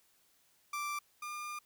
30% pulse tone pair in turn, 1174.7 / 1204.2 Hz, D6 / D6, 0 / +43 cents, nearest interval unison, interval 43 cents, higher second, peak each -33 / -37 dBFS, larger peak first, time 0.73-0.99 / 1.22-1.59 s, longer second, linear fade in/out 5 ms, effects white hiss -70 dBFS RMS until 1.65 s

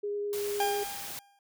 sine tone with vibrato, 410.1 Hz, G#4, 22 cents flat, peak -30 dBFS, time 0.03-0.84 s, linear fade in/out 10 ms, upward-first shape triangle, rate 9.9 Hz, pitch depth 9 cents each way
white noise, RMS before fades -40 dBFS, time 0.33-1.19 s, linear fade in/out 0 ms
40% pulse tone with exponential decay, 803 Hz, G5, 41 cents sharp, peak -24 dBFS, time 0.6-1.39 s, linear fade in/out 2 ms, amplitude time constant 170 ms
effects none

